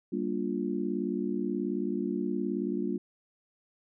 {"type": "chord", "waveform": "sine", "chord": "G minor seventh", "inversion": "none", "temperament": "just", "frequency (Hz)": [196, 235.2, 294, 352.8], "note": ["G3", "Bb3", "D4", "F4"], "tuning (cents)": [0, 16, 2, 18], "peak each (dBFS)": -34, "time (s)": [0.12, 2.98], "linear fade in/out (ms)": 10, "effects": []}